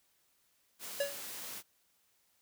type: high-pass noise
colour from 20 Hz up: white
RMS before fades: -44 dBFS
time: 0.79-1.63 s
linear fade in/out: 50 ms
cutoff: 130 Hz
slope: 12 dB/octave
type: tone with exponential decay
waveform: square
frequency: 565 Hz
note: C#5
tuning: 33 cents sharp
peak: -28 dBFS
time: 1-1.22 s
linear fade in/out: 5 ms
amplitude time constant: 46 ms
effects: white hiss -73 dBFS RMS until 2.41 s